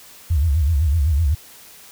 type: tone with vibrato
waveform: sine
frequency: 76 Hz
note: D#2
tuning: 40 cents flat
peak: -14 dBFS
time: 0.3-1.35 s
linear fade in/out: 10 ms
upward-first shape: sine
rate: 7.9 Hz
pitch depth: 210 cents each way
effects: white hiss -44 dBFS RMS until 1.91 s